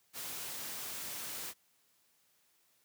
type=noise; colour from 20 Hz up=white; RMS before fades=-42 dBFS; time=0.13-1.54 s; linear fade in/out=50 ms; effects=white hiss -72 dBFS RMS until 2.84 s + high-pass 80 Hz 12 dB/octave